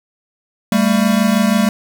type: tone pair together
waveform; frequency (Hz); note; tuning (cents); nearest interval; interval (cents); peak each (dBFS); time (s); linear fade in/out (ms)
square; 198.45 / 224.6; G3 / A3; +22 / +36; major second; 214; -15; 0.72-1.69; 2
effects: none